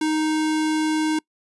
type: tone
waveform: square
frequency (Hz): 311.1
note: D#4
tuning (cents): 0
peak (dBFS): -20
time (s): 0.01-1.19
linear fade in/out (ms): 5
effects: noise-tail reverb RT60 0.1 s tail -25 dB re dry + resampled to 24000 Hz